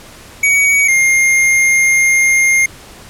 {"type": "tone pair in turn", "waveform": "square", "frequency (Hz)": [2253, 2122], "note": ["C#7", "C7"], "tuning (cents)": [28, 24], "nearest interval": "minor second", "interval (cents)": 104, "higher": "first", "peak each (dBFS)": -9, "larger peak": "neither", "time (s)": [[0.43, 0.88], [0.88, 2.66]], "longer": "second", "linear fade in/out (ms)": 5, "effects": ["pink hiss -37 dBFS RMS until 3.09 s", "low-pass 12000 Hz 12 dB/octave"]}